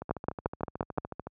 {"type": "two click trains", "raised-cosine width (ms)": 1, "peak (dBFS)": [-13, -23], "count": [6, 18], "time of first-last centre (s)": [[0.11, 0.983], [0.02, 1.27]], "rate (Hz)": [5.73, 13.6], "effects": ["high-pass 60 Hz 12 dB/octave"]}